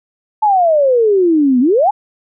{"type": "exponential two-way sweep", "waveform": "sine", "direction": "down then up", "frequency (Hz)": [880, 240.1, 880], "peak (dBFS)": -8, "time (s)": [0.42, 1.91], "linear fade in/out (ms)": 10, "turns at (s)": 1.6, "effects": []}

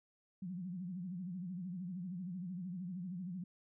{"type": "tone with vibrato", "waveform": "sine", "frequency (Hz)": 180.7, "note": "F#3", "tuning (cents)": -41, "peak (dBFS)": -40, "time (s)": [0.42, 3.44], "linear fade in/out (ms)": 5, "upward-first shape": "sine", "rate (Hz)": 13, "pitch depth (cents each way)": 120, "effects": []}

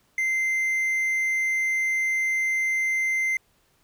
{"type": "tone", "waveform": "triangle", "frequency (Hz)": 2080, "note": "C7", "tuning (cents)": -11, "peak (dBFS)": -20, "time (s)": [0.18, 3.37], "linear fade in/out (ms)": 2, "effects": ["pink hiss -65 dBFS RMS until 3.83 s"]}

